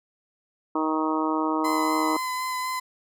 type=harmonic tone; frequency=157 Hz; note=D#3; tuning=16 cents sharp; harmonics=2 / 3 / 4 / 5 / 6 / 7 / 8; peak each=-25 / -33 / -34 / -35 / -29 / -31 / -33 dBFS; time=0.75-2.17 s; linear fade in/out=5 ms
type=tone with vibrato; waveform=35% pulse; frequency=1018 Hz; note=C6; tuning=48 cents flat; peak=-25 dBFS; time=1.64-2.8 s; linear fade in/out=10 ms; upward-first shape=sine; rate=4 Hz; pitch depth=12 cents each way
effects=none